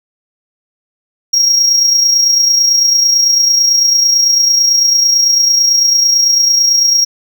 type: tone with amplitude modulation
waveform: triangle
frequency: 5600 Hz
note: F8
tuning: 4 cents sharp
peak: -4 dBFS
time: 1.33-7.05 s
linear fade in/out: 10 ms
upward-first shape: sine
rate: 29 Hz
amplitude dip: 45%
effects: none